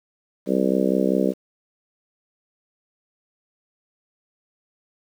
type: harmonic tone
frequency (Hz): 65.1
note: C2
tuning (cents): -8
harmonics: 3 / 4 / 5 / 6 / 7 / 8 / 9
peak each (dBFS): -23 / -24 / -25 / -26 / -26 / -27 / -28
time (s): 0.46-1.34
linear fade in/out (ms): 50
effects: 8-bit

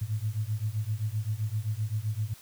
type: beating tone pair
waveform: sine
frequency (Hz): 103.83 / 111.53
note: G#2 / A2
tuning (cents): 0 / +24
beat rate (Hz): 7.7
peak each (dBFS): -31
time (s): 0.01-2.34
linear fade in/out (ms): 10
effects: white hiss -53 dBFS RMS until 2.41 s

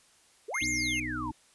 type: exponential two-way sweep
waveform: sine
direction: up then down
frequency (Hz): 370 to 7459 to 856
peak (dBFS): -34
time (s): 0.48-1.31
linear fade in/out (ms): 10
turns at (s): 0.68
type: tone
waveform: square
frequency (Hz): 2121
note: C7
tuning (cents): +23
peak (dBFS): -30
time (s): 0.54-1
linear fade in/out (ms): 5
type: harmonic tone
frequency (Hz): 61.74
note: B1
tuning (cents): 0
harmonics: 1 / 2 / 4 / 5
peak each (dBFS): -42 / -42 / -40 / -37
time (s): 0.61-1.32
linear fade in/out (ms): 10
effects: white hiss -62 dBFS RMS until 1.54 s + resampled to 24000 Hz

